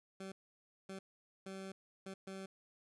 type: tone bursts at uneven times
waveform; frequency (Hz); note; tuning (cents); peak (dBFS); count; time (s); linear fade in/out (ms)
20% pulse; 192.1; G3; -35; -40; 5; 0.2-0.32 / 0.89-0.99 / 1.46-1.72 / 2.06-2.14 / 2.27-2.46; 5
effects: resampled to 24000 Hz